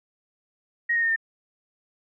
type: tone with pitch steps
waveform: sine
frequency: 1881 / 1856.2 / 1831.7 / 1807.5 Hz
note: A#6 / A#6 / A#6 / A6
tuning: +15 / -8 / -31 / +46 cents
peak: -20 dBFS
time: 0.89-1.162 s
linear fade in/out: 10 ms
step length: 68 ms
effects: none